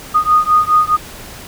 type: beating tone pair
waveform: sine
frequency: 1233 / 1237.8 Hz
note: D#6 / D#6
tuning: -16 / -9 cents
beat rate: 4.8 Hz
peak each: -12 dBFS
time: 0.14-0.97 s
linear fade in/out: 20 ms
effects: pink hiss -33 dBFS RMS until 1.47 s